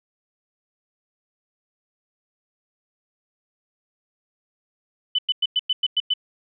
sine tone bursts, 3000 Hz, F#7, 23 cents sharp, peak -17 dBFS, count 8, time 5.15-6.138 s, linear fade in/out 5 ms, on 36 ms, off 100 ms, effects none

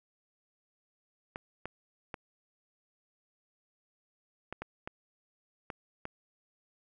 clicks, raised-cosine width 0.5 ms, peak -23 dBFS, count 8, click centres 1.359 / 1.656 / 2.142 / 4.526 / 4.62 / 4.875 / 5.702 / 6.054 s, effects none

